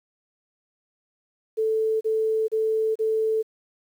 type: tone bursts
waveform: sine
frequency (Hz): 440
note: A4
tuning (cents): 0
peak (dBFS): -20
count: 4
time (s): 1.57-3.429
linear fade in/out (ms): 20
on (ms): 440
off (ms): 33
effects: 9-bit